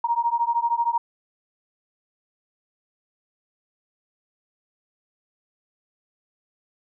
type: beating tone pair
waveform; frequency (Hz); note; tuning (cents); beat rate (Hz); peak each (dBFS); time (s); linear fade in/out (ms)
sine; 932.3 / 945.3; A#5 / A#5; 0 / +24; 13; -23; 0.04-0.98; 5
effects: none